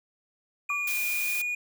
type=tone with pitch glide; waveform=triangle; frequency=2434 to 2448 Hz; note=D#7 to D#7; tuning=-39 to -29 cents; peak=-26 dBFS; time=0.69-1.55 s; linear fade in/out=5 ms; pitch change=+10 cents; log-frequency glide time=1.14-1.36 s
type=tone with exponential decay; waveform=sine; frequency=1152 Hz; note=D6; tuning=34 cents flat; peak=-28 dBFS; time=0.7-1.04 s; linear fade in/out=1 ms; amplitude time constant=73 ms
type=noise; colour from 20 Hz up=blue; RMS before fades=-33 dBFS; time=0.87-1.42 s; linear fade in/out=5 ms
effects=none